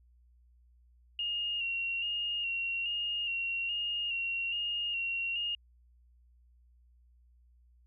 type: tone with vibrato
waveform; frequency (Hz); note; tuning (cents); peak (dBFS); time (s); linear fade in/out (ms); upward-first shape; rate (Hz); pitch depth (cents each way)
sine; 2794; F7; 0; -31; 1.19-5.55; 2; square; 1.2; 31
effects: added 60 Hz sine -60 dBFS peak until 7.86 s